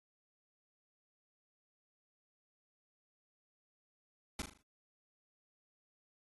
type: noise with echo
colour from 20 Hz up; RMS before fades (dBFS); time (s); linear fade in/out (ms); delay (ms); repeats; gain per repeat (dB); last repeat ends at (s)
pink; -39; 4.39-4.42; 2; 39; 5; -7; 4.615
effects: AAC 32 kbps